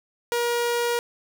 sawtooth tone, 476.1 Hz, A#4, 37 cents sharp, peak -18 dBFS, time 0.32-0.99 s, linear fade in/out 0 ms, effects none

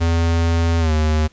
square tone with pitch glide, 83.5 to 77.46 Hz, E2 to D#2, +23 to -7 cents, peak -15 dBFS, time 0-1.28 s, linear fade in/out 20 ms, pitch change -130 cents, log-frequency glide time 0.79-0.92 s, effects pink hiss -54 dBFS RMS until 1.32 s + resampled to 16000 Hz

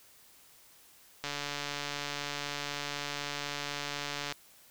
click train, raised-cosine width 0.2 ms, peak -18 dBFS, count 445, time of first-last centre 1.24-4.323 s, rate 144 Hz, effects white hiss -59 dBFS RMS until 4.7 s

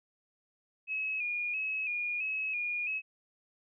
sine tone with vibrato, 2501 Hz, D#7, 8 cents sharp, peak -31 dBFS, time 0.87-3.02 s, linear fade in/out 50 ms, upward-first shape square, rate 1.5 Hz, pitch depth 47 cents each way, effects none

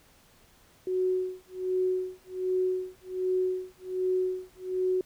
sine tone with tremolo, 370 Hz, F#4, in tune, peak -23 dBFS, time 0.87-5.01 s, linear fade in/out 2 ms, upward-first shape sine, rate 1.3 Hz, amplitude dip 100%, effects pink hiss -60 dBFS RMS until 5.05 s

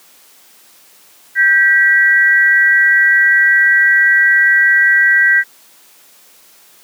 sine tone pair together, 1576.3 / 1939 Hz, G6 / B6, +9 / -32 cents, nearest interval major third, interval 359 cents, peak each -10 dBFS, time 1.35-5.44 s, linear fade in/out 50 ms, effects white hiss -46 dBFS RMS until 6.83 s + high-pass 200 Hz 12 dB/octave

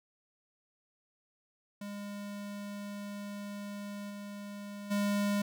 square tone with level steps, 203.5 Hz, G#3, 35 cents flat, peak -40 / -42 / -29 dBFS, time 1.81-5.42 s, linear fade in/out 5 ms, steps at 4.09 / 4.9 s, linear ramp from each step 20 ms, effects none

